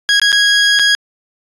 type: tone with dropouts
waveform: 20% pulse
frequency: 1651 Hz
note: G#6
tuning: 11 cents flat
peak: -4 dBFS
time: 0.09-0.95 s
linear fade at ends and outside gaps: 0 ms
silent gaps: 0.197-0.217 / 0.319-0.327 / 0.79-0.795 s
effects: resampled to 22050 Hz